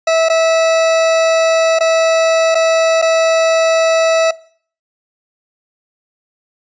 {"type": "tone with dropouts", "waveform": "40% pulse", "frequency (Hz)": 652, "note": "E5", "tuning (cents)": -19, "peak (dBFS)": -9, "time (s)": [0.07, 4.31], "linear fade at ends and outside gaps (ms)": 5, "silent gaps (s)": [[0.287, 0.298], [1.789, 1.806], [2.547, 2.552], [3.017, 3.023]], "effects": ["noise-tail reverb RT60 0.5 s tail -20 dB re dry", "resampled to 16000 Hz"]}